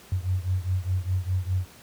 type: beating tone pair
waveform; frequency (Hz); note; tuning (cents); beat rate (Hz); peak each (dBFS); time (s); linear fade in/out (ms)
sine; 90.6 / 95.5; F#2 / G2; -36 / -45; 4.9; -25 / -27; 0.12-1.65; 0
effects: pink hiss -50 dBFS RMS until 1.82 s + high-pass 60 Hz 12 dB/octave